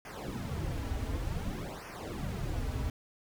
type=noise with flanger; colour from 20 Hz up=brown; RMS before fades=-36 dBFS; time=0.05-2.9 s; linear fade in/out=2 ms; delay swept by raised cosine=0.25 to 5.75 ms; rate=0.55 Hz; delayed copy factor=-0.9; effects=none